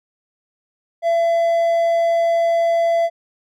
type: tone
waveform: triangle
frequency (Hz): 673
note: E5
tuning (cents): +36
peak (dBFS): -12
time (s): 1.02-3.1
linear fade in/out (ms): 50
effects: none